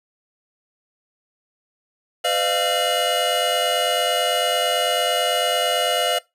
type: tone cluster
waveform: square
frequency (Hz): 506 / 606 / 695 / 1360 / 2904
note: B4 / D#5 / F5 / F6 / F#7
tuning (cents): +42 / -46 / -9 / -46 / -33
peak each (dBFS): -27 / -26 / -24 / -29 / -25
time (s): 2.24-6.19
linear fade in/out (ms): 10
effects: noise-tail reverb RT60 0.2 s tail -21 dB re dry + resampled to 32000 Hz